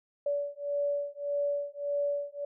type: beating tone pair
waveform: sine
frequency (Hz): 573 / 574.7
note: D5 / D5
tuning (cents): -43 / -38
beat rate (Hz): 1.7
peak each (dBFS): -32 / -32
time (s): 0.26-2.45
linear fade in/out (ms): 5
effects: none